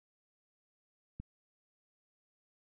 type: click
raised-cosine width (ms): 5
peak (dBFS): -30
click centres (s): 1.2
effects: none